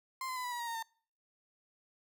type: tone with pitch steps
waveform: 35% pulse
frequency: 1046.5 / 1025 / 1003.9 / 983.2 / 963 / 943.2 / 923.7 / 904.7 Hz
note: C6 / C6 / B5 / B5 / B5 / A#5 / A#5 / A5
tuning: 0 / -36 / +28 / -8 / -44 / +20 / -16 / +48 cents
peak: -35 dBFS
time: 0.21-0.826 s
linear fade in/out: 2 ms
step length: 77 ms
effects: noise-tail reverb RT60 0.5 s tail -26 dB re dry